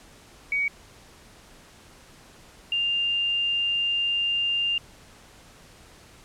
sine tone pair in turn, 2253 / 2798 Hz, C#7 / F7, +28 / +3 cents, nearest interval major third, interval 375 cents, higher second, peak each -22 dBFS, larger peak neither, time 0.52-0.68 / 2.72-4.78 s, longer second, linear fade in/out 2 ms, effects pink hiss -51 dBFS RMS until 6.24 s + low-pass 10000 Hz 12 dB/octave

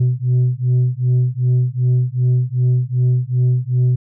sine beating tone pair, 124 / 126.6 Hz, B2 / B2, +7 / +43 cents, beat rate 2.6 Hz, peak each -14 dBFS, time 0-3.96 s, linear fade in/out 10 ms, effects tanh soft clip ceiling -10 dBFS

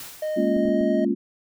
white noise with exponential decay, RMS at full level -36 dBFS, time 0-0.83 s, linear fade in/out 2 ms, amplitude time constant 180 ms
triangle tone with pitch glide, 617 to 624.9 Hz, D#5 to D#5, -15 to +7 cents, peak -22 dBFS, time 0.22-1.05 s, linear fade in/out 5 ms, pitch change +22 cents, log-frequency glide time 0.41-0.82 s
sine chord, Bb minor seventh, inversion third, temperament equal, 207.7 / 233.1 / 277.2 / 349.2 Hz, Ab3 / Bb3 / Db4 / F4, 0 / 0 / 0 / 0 cents, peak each -25 dBFS, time 0.36-1.15 s, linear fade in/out 20 ms
clicks, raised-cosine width 2 ms, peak -23 dBFS, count 4, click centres 0.566 / 0.655 / 0.687 / 0.811 s
effects none

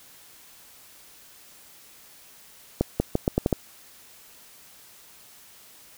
accelerating click train, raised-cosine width 2 ms, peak -7 dBFS, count 7, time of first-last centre 2.81-3.528 s, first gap 190 ms, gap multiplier 0.81, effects white hiss -51 dBFS RMS until 5.97 s

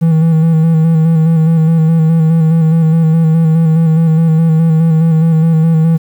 triangle tone with vibrato, 161.8 Hz, E3, 32 cents flat, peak -4 dBFS, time 0.01-5.98 s, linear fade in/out 20 ms, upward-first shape square, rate 4.8 Hz, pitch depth 31 cents each way, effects 7-bit

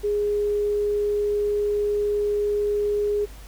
sine tone, 413.7 Hz, G#4, 7 cents flat, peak -20 dBFS, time 0.03-3.26 s, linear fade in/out 20 ms, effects added 50 Hz sine -39 dBFS peak until 3.47 s + pink hiss -48 dBFS RMS until 3.47 s

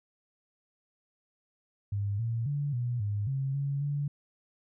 sine tone with pitch steps, 101.2 / 115.2 / 143.9 / 121.6 / 102.9 / 135.3 / 140.1 / 143.9 Hz, G#2 / A#2 / D3 / B2 / G#2 / C#3 / C#3 / D3, -44 / -20 / -35 / -26 / -16 / -42 / +19 / -35 cents, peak -28 dBFS, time 1.92-4.08 s, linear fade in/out 5 ms, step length 270 ms, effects none

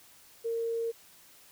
sine tone, 460 Hz, A#4, 23 cents flat, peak -29 dBFS, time 0.44-0.92 s, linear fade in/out 20 ms, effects white hiss -57 dBFS RMS until 1.51 s

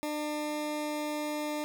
20% pulse tone, 300.1 Hz, D4, 38 cents sharp, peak -27 dBFS, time 0.03-1.64 s, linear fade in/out 0 ms, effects none

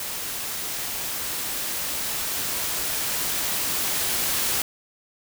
white noise with level ramp, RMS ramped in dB -31 to -24 dBFS, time 0-4.62 s, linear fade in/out 2 ms, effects none

